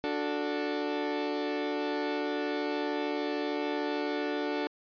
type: chord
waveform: 30% pulse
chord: D major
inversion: none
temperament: equal with one note detuned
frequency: 293.7 / 367 / 440 Hz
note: D4 / F#4 / A4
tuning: 0 / -14 / 0 cents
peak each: -30 / -34 / -32 dBFS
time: 0.04-4.67 s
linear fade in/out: 0 ms
effects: resampled to 11025 Hz